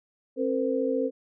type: tone cluster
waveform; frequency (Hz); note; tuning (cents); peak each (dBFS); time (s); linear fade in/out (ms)
sine; 267.8 / 457.6 / 512; C4 / A#4 / C5; +40 / -32 / -38; -28; 0.36-1.11; 50
effects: none